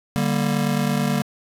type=chord; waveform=square; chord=G minor; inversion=second; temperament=just; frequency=147 / 196 / 235.2 Hz; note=D3 / G3 / Bb3; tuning=+2 / 0 / +16 cents; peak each=-24 dBFS; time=0.16-1.22 s; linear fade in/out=0 ms; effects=resampled to 32000 Hz + 7-bit